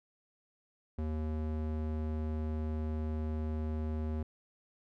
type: tone with band-pass filter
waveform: square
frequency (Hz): 77.5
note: D#2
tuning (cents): -6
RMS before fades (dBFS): -35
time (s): 0.98-4.23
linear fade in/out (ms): 5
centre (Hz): 190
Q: 0.54
effects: none